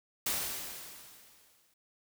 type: noise with exponential decay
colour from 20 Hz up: white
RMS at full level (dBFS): -31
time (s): 0.26-1.74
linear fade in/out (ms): 5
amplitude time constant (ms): 320
effects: none